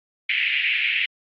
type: band-pass noise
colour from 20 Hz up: white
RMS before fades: -22 dBFS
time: 0.29-1.06 s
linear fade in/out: 5 ms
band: 2000 to 2800 Hz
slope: 48 dB/octave
effects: MP3 48 kbps